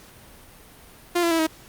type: tone with pitch steps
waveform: sawtooth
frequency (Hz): 349.2 / 338.5 / 328.1 / 318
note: F4 / E4 / E4 / D#4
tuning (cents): 0 / +46 / -8 / +38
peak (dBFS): -15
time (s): 1.15-1.47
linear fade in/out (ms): 10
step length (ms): 80
effects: pink hiss -48 dBFS RMS until 1.68 s + Opus 48 kbps